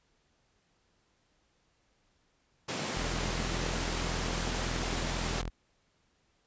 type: high-pass noise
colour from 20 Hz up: pink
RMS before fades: -35 dBFS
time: 2.68-5.42 s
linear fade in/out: 10 ms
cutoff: 120 Hz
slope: 24 dB/octave
type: tone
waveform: sawtooth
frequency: 41.9 Hz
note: E1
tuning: 29 cents sharp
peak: -30 dBFS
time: 2.96-5.5 s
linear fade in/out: 10 ms
effects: pink hiss -72 dBFS RMS until 6.46 s + resampled to 16000 Hz